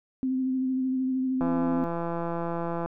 sine tone with vibrato, 259.9 Hz, C4, 11 cents flat, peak -24 dBFS, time 0.23-1.84 s, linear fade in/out 0 ms, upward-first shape sine, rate 13 Hz, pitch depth 21 cents each way
click train, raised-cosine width 1 ms, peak -18 dBFS, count 246, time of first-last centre 1.41-2.86 s, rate 169 Hz
effects none

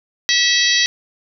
harmonic tone, 649 Hz, E5, 27 cents flat, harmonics 3 / 4 / 5 / 6 / 7 / 8 / 9, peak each -18 / -24 / -21 / -18 / -21 / -24 / -23 dBFS, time 0.29-0.86 s, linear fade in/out 0 ms, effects none

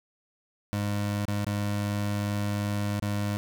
25% pulse tone with dropouts, 102.7 Hz, G#2, 19 cents flat, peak -23 dBFS, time 0.73-3.37 s, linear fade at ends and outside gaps 0 ms, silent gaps 1.253-1.281 / 1.446-1.466 / 2.998-3.023 s, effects none

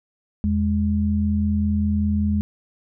sine tone pair together, 82.41 / 207.7 Hz, E2 / G#3, 0 / 0 cents, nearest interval octave + major third, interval 1600 cents, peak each -21 / -20 dBFS, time 0.44-2.41 s, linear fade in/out 0 ms, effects none

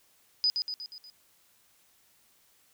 sine tone with echo, 4978 Hz, D#8, in tune, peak -22 dBFS, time 0.44-0.5 s, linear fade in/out 0 ms, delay 120 ms, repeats 5, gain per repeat -5 dB, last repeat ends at 1.1 s, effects white hiss -65 dBFS RMS until 2.73 s

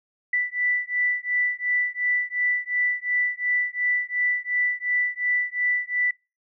sine beating tone pair, 1975 / 1977.8 Hz, B6 / B6, 0 / +2 cents, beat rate 2.8 Hz, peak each -25 dBFS, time 0.33-6.11 s, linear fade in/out 5 ms, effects noise-tail reverb RT60 0.3 s tail -26 dB re dry

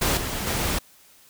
pink noise with level steps, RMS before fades -22 / -29 / -25 dBFS, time 0.01-0.79 s, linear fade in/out 10 ms, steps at 0.17 / 0.47 s, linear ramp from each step 2 ms, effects white hiss -54 dBFS RMS until 1.29 s

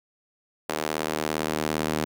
sawtooth tone with high-pass filter sweep, 77.5 Hz, D#2, 6 cents flat, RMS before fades -28 dBFS, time 0.69-2.05 s, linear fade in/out 5 ms, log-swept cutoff 440 to 230 Hz, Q 0.87, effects none

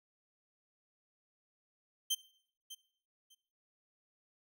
sawtooth tone with echo, 3127 Hz, G7, 5 cents flat, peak -27 dBFS, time 2.1-2.15 s, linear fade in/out 10 ms, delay 600 ms, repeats 2, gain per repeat -15 dB, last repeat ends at 3.35 s, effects noise-tail reverb RT60 0.6 s tail -20 dB re dry

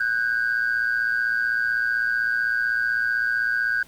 sine tone pair together, 1494 / 1609.8 Hz, F#6 / G6, +16 / +46 cents, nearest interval minor second, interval 130 cents, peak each -22 dBFS, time 0-3.83 s, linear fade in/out 5 ms, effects tanh soft clip ceiling -15 dBFS + pink hiss -51 dBFS RMS until 3.87 s

